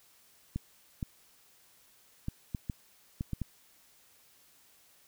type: clicks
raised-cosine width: 5 ms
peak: -21 dBFS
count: 8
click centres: 0.56 / 1.028 / 2.284 / 2.548 / 2.698 / 3.209 / 3.333 / 3.417 s
effects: white hiss -63 dBFS RMS until 5.07 s